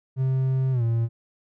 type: tone with pitch glide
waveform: triangle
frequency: 131.7 to 115.32 Hz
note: C3 to A#2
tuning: +12 to -18 cents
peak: -18 dBFS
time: 0.16-1.09 s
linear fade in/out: 50 ms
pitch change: -230 cents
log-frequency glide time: 0.72-0.83 s
effects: none